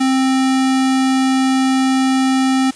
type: tone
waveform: square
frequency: 263.3 Hz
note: C4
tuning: 11 cents sharp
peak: -13 dBFS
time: 0-2.71 s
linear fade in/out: 10 ms
effects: white hiss -39 dBFS RMS until 2.75 s + resampled to 22050 Hz